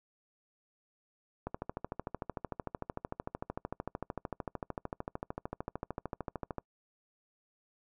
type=click train; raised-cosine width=1 ms; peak=-22 dBFS; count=69; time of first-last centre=1.47-6.583 s; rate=13.3 Hz; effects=noise-tail reverb RT60 0.1 s tail -25 dB re dry